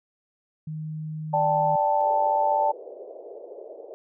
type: tone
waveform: sine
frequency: 155.56 Hz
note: D#3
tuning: in tune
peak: -30 dBFS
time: 0.67-1.76 s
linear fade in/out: 5 ms
type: chord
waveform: sine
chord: D suspended fourth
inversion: none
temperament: equal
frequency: 587.3 / 784 / 880 Hz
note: D5 / G5 / A5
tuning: 0 / 0 / 0 cents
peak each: -25 / -25 / -22 dBFS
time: 1.33-2.72 s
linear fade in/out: 10 ms
type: band-pass noise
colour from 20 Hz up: white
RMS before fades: -41 dBFS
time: 2.01-3.94 s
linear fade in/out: 0 ms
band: 390 to 610 Hz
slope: 48 dB/octave
effects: none